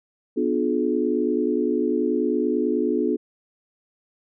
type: chord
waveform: sine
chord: B diminished seventh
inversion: none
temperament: just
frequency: 246.9 / 296.3 / 355.6 / 426.7 Hz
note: B3 / D4 / F4 / Ab4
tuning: 0 / +15 / +31 / +47 cents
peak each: -25 dBFS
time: 0.36-3.17 s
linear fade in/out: 20 ms
effects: none